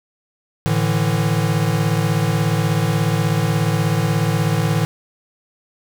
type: chord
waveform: square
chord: A suspended fourth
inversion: none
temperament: equal with one note detuned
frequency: 110 / 148.28 / 164.81 Hz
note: A2 / D3 / E3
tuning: 0 / +17 / 0 cents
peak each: -21 dBFS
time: 0.66-4.85 s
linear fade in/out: 0 ms
effects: none